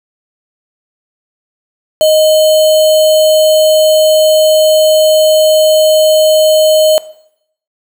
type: tone with sample-and-hold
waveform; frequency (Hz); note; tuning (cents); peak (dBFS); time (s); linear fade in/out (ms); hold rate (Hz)
sine; 622.3; D#5; 0; -4; 2.01-6.98; 0; 3675
effects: noise-tail reverb RT60 0.7 s tail -18 dB re dry